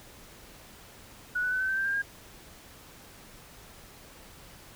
sine tone with pitch steps, 1469 / 1489.5 / 1510.3 / 1531.4 / 1552.8 / 1574.4 / 1596.4 / 1618.7 Hz, F#6 / F#6 / F#6 / G6 / G6 / G6 / G6 / G#6, -13 / +11 / +35 / -41 / -17 / +7 / +31 / -45 cents, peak -26 dBFS, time 1.35-2.022 s, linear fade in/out 10 ms, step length 84 ms, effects pink hiss -51 dBFS RMS until 4.75 s

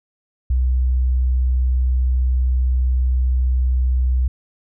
sine tone, 63.2 Hz, B1, 41 cents sharp, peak -14 dBFS, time 0.5-4.28 s, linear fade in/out 5 ms, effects none

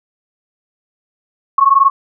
sine tone pair together, 1087.8 / 1108.7 Hz, C#6 / C#6, -33 / 0 cents, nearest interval unison, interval 33 cents, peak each -10 dBFS, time 1.58-1.9 s, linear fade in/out 5 ms, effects none

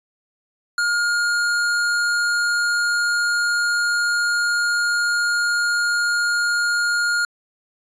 sine tone with hard clipping, 1421 Hz, F6, 30 cents sharp, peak -19 dBFS, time 0.78-7.25 s, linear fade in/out 2 ms, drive 17 dB, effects resampled to 22050 Hz

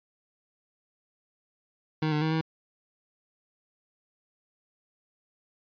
25% pulse tone with pitch steps, 155.9 / 151.1 / 158 / 160 Hz, D#3 / D3 / D#3 / D#3, +4 / +50 / +27 / +49 cents, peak -21 dBFS, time 2.02-2.412 s, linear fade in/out 5 ms, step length 98 ms, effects resampled to 11025 Hz

